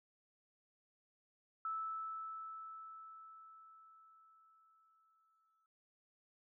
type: tone with exponential decay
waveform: sine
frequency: 1312 Hz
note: E6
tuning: 9 cents flat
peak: -37 dBFS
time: 1.65-5.66 s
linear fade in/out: 2 ms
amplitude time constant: 870 ms
effects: none